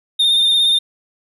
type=tone with vibrato; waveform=triangle; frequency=3644 Hz; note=A#7; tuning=40 cents flat; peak=-10 dBFS; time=0.19-0.79 s; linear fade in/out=10 ms; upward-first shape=sine; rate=17 Hz; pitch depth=32 cents each way; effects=none